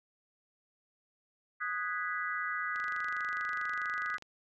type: chord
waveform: sine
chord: G# minor seventh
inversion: second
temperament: equal with one note detuned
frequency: 1244.5 / 1480 / 1654.5 / 1975.5 Hz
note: D#6 / F#6 / G#6 / B6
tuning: 0 / 0 / -7 / 0 cents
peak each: -37 / -38 / -39 / -39 dBFS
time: 1.6-4.18 s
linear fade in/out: 20 ms
type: click train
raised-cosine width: 0.2 ms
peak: -31 dBFS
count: 37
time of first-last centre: 2.76-4.223 s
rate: 24.6 Hz
effects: none